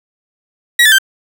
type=tone with pitch steps; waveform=30% pulse; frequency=1914 / 1743 / 1566 Hz; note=A#6 / A6 / G6; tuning=+45 / -17 / -2 cents; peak=-3 dBFS; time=0.79-0.985 s; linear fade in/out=5 ms; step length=65 ms; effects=none